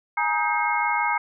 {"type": "tone cluster", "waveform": "sine", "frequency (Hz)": [837, 943, 1255, 1578, 2160], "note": ["G#5", "A#5", "D#6", "G6", "C#7"], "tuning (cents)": [13, 20, 15, 11, -45], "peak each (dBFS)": [-27, -25, -28, -30, -26], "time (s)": [0.17, 1.18], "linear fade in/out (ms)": 5, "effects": []}